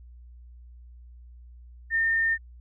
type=tone; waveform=sine; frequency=1816 Hz; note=A#6; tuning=46 cents flat; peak=-21 dBFS; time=1.9-2.38 s; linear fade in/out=50 ms; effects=added 60 Hz sine -45 dBFS peak until 2.6 s